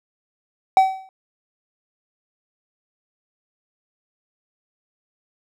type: tone with exponential decay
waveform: triangle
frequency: 763 Hz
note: G5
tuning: 47 cents flat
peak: -5 dBFS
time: 0.77-1.09 s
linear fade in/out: 1 ms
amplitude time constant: 69 ms
effects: none